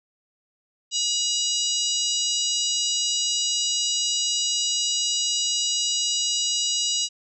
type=harmonic tone with a mistuned harmonic; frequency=964 Hz; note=B5; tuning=42 cents flat; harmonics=3 / 4 / 5 / 6 / 7 / 8; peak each=-27 / -28 / -29 / -30 / -30 / -31 dBFS; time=0.91-7.09 s; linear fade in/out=50 ms; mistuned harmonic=5; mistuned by=+21 cents; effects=none